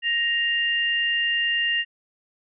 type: tone pair together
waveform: sine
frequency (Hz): 1870.9 / 2800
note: A#6 / F7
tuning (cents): +6 / +4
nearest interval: perfect fifth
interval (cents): 698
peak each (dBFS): -23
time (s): 0.02-1.85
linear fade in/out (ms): 50
effects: none